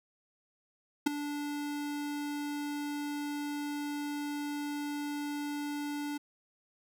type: tone with ADSR envelope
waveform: square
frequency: 291.5 Hz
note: D4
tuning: 13 cents flat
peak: -21 dBFS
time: 1.06-6.18 s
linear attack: 10 ms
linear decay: 9 ms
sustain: -14 dB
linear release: 12 ms
effects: none